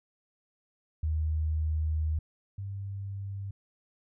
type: tone pair in turn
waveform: sine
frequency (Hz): 78.1 / 98.65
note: D#2 / G2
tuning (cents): +7 / +11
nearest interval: major third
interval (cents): 404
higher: second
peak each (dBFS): -26 / -34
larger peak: first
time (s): 1.03-2.19 / 2.58-3.51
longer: first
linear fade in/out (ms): 5
effects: none